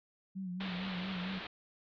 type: tone with vibrato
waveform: sine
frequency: 185 Hz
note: F#3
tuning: in tune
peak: -37 dBFS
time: 0.35-1.4 s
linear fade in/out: 20 ms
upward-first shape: sine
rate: 4.4 Hz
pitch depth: 67 cents each way
type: low-pass noise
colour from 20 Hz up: white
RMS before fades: -44 dBFS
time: 0.6-1.47 s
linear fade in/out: 5 ms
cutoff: 3900 Hz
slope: 48 dB/octave
effects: none